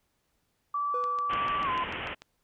sine tone with pitch glide, 1158 to 1025.7 Hz, D6 to C6, -25 to -35 cents, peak -27 dBFS, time 0.74-1.84 s, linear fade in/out 5 ms, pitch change -210 cents, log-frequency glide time 1.64-1.7 s
triangle tone with exponential decay, 493.9 Hz, B4, in tune, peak -30 dBFS, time 0.94-1.68 s, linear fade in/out 2 ms, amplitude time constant 160 ms
click train, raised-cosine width 0.2 ms, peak -27 dBFS, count 9, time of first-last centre 1.04-2.22 s, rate 6.78 Hz
white low-pass noise, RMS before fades -36 dBFS, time 1.29-2.15 s, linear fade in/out 20 ms, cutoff 3100 Hz, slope 96 dB/octave
effects pink hiss -75 dBFS RMS until 2.43 s

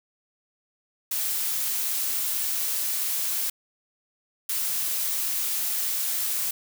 blue noise bursts at uneven times, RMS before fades -27 dBFS, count 2, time 1.11-3.5 / 4.49-6.51 s, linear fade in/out 5 ms, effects none

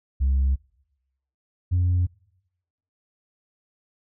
sine tone pair in turn, 67 / 89.43 Hz, C2 / F2, +42 / +42 cents, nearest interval perfect fourth, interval 500 cents, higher second, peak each -16 dBFS, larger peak neither, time 0.2-0.56 / 1.71-2.07 s, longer neither, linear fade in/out 20 ms, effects noise-tail reverb RT60 0.9 s tail -25 dB re dry + tanh soft clip ceiling -16 dBFS

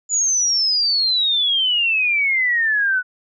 sine exponential sweep, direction down, 7000 to 1470 Hz, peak -15 dBFS, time 0.09-3.03 s, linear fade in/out 50 ms, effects none

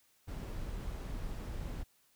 brown noise, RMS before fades -40 dBFS, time 0.27-1.84 s, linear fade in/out 20 ms, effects white hiss -70 dBFS RMS until 2.15 s

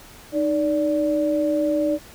sine tone pair together, 308 / 581 Hz, D#4 / D5, -17 / -19 cents, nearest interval major seventh, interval 1098 cents, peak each -21 dBFS, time 0.32-1.99 s, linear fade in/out 50 ms, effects pink hiss -45 dBFS RMS until 2.14 s

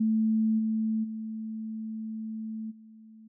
sine tone with level steps, 220 Hz, A3, in tune, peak -22 / -25 / -33 / -48 dBFS, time 0-3.28 s, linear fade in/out 10 ms, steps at 0.58 / 1.03 / 2.7 s, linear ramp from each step 20 ms, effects none

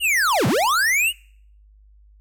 square linear two-way sweep, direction down then up, 2960 to 98 to 2960 Hz, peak -17 dBFS, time 0-1.13 s, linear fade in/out 50 ms, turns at 0.47 s, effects noise-tail reverb RT60 0.6 s tail -26 dB re dry + added 51 Hz sine -48 dBFS peak until 2.2 s

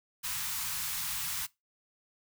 white band-stop noise, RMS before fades -35 dBFS, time 0.23-1.47 s, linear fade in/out 20 ms, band 190 to 870 Hz, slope 48 dB/octave, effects noise-tail reverb RT60 0.2 s tail -21 dB re dry

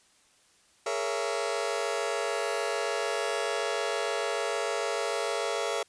sawtooth chord, A# half-diminished seventh, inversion third, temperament just, 419.5 / 466.2 / 559.4 / 671.3 Hz, G#4 / A#4 / C#5 / E5, +17 / 0 / +16 / +31 cents, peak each -30 dBFS, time 0.86-5.83 s, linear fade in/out 5 ms, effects white hiss -63 dBFS RMS until 5.88 s + resampled to 22050 Hz

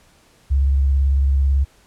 sine tone with vibrato, 68.5 Hz, C#2, 20 cents flat, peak -13 dBFS, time 0.5-1.65 s, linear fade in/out 20 ms, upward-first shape square, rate 18 Hz, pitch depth 42 cents each way, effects pink hiss -54 dBFS RMS until 1.86 s + low-pass 11000 Hz 12 dB/octave

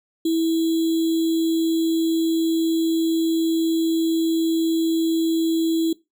sine tone with sample-and-hold, 327 Hz, E4, 14 cents flat, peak -17 dBFS, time 0.25-5.93 s, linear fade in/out 5 ms, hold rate 3675 Hz, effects noise-tail reverb RT60 0.2 s tail -19 dB re dry

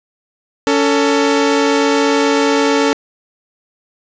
sawtooth tone pair together, 281.3 / 446.5 Hz, C#4 / A4, +26 / +25 cents, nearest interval minor sixth, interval 799 cents, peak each -10 dBFS, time 0.67-2.93 s, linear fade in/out 0 ms, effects resampled to 16000 Hz + 7-bit

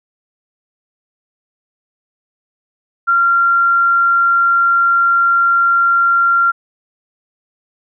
sine tone, 1380 Hz, F6, 21 cents flat, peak -9 dBFS, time 3.07-6.52 s, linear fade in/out 20 ms, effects none

